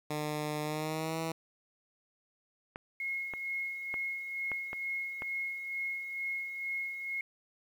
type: tone with pitch glide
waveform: 10% pulse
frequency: 150.8 to 162.56 Hz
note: D3 to E3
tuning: +46 to -24 cents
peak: -25 dBFS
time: 0.1-1.32 s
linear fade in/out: 5 ms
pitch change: +130 cents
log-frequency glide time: 0.62-1.2 s
type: clicks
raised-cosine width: 0.5 ms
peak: -25 dBFS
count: 6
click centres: 2.759 / 3.337 / 3.941 / 4.517 / 4.731 / 5.221 s
type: tone with tremolo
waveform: sine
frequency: 2163 Hz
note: C#7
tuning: 43 cents flat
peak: -32 dBFS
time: 3-7.21 s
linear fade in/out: 2 ms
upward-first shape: sine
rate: 2.2 Hz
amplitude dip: 50%
effects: 10-bit